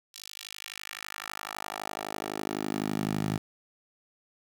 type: tone with high-pass filter sweep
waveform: 10% pulse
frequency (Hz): 51.91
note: G#1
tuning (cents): 0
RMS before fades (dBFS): -35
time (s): 0.14-3.38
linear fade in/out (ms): 5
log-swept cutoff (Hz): 4500 to 130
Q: 1.5
effects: 9-bit